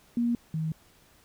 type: tone pair in turn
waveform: sine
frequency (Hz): 237.1 / 158.62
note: A#3 / D#3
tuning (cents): +30 / +34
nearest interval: perfect fifth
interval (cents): 696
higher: first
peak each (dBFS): -23 / -27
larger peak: first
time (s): 0.17-0.35 / 0.54-0.72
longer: neither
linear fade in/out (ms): 2
effects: pink hiss -60 dBFS RMS until 1.24 s